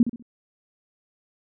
sine tone with echo, 236.1 Hz, A#3, 22 cents sharp, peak -12 dBFS, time 0-0.03 s, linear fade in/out 2 ms, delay 65 ms, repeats 3, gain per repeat -10 dB, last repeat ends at 0.225 s, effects none

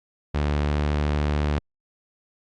sawtooth tone with pitch glide, 73.42 to 73.97 Hz, D2 to D2, 0 to +13 cents, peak -17 dBFS, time 0.34-1.59 s, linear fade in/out 10 ms, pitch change +13 cents, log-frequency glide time 0.64-0.77 s, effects low-pass 4000 Hz 12 dB/octave + Opus 48 kbps

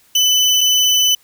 30% pulse tone pair in turn, 3006 / 3006 Hz, F#7 / F#7, +27 / +27 cents, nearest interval unison, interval 0 cents, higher neither, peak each -8 dBFS, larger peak neither, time 0.15-0.61 / 0.61-1.15 s, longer second, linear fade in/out 5 ms, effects white hiss -53 dBFS RMS until 1.23 s

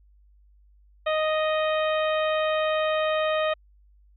harmonic tone, 622.3 Hz, D#5, in tune, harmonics 1 / 2 / 3 / 4 / 5 / 6, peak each -23 / -29 / -33 / -35 / -37 / -39 dBFS, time 1.06-3.54 s, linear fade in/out 10 ms, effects added 50 Hz sine -54 dBFS peak until 4.16 s

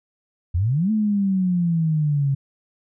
sine exponential two-way sweep, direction up then down, 80 to 220 to 135.8 Hz, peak -17 dBFS, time 0.54-2.35 s, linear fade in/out 10 ms, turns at 0.91 s, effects none

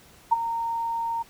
sine tone with ADSR envelope, 922 Hz, A#5, 19 cents flat, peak -13 dBFS, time 0.31-1.23 s, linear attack 16 ms, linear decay 21 ms, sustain -12 dB, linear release 15 ms, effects pink hiss -53 dBFS RMS until 1.29 s

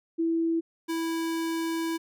sine / square tone pair in turn, 330 / 328.7 Hz, E4 / E4, +2 / -5 cents, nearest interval unison, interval 7 cents, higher first, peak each -23 / -28 dBFS, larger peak first, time 0.18-0.61 / 0.88-1.98 s, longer second, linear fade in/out 20 ms, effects none

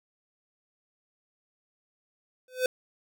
square tone with exponential growth, 508 Hz, B4, 49 cents sharp, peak -20 dBFS, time 2.48-2.66 s, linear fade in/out 2 ms, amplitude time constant 39 ms, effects none

